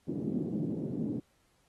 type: band-pass noise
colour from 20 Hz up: pink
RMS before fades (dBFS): -34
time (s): 0.07-1.2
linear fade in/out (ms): 10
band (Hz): 160 to 340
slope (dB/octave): 24
effects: pink hiss -71 dBFS RMS until 1.68 s + AAC 32 kbps